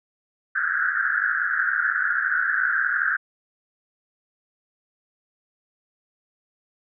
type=band-pass noise; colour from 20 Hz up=pink; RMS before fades=-23 dBFS; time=0.55-3.17 s; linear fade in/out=10 ms; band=1400 to 1700 Hz; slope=96 dB/octave; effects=none